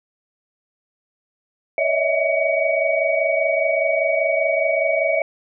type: tone cluster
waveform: sine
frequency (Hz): 563 / 634 / 659 / 2259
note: C#5 / D#5 / E5 / C#7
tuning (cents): +27 / +32 / -1 / +32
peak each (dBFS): -22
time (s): 1.78-5.22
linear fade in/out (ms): 2
effects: none